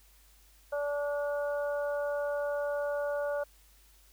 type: harmonic tone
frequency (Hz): 289.1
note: D4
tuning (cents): -27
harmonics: 2 / 3 / 4 / 5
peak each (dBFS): -30 / -43 / -45 / -41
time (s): 0.72-3.44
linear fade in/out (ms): 10
effects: added 50 Hz sine -60 dBFS peak until 4.12 s + white hiss -63 dBFS RMS until 4.12 s